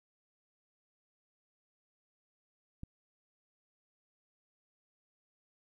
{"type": "click", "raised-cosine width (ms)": 5, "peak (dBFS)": -30, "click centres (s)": 2.834, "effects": ["12-bit"]}